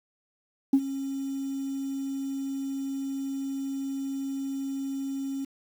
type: tone with ADSR envelope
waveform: sine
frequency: 272.3 Hz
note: C#4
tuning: 31 cents flat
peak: -13 dBFS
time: 0.73-5.45 s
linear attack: 6 ms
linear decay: 59 ms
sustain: -16 dB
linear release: 8 ms
effects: tanh soft clip ceiling -13 dBFS + 8-bit